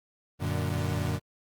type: chord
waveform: 35% pulse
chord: Gb augmented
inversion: none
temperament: equal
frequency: 92.5 / 116.54 / 146.83 Hz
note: Gb2 / Bb2 / D3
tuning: 0 / 0 / 0 cents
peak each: -29 / -32 / -30 dBFS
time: 0.39-1.2 s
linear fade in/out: 50 ms
effects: Opus 32 kbps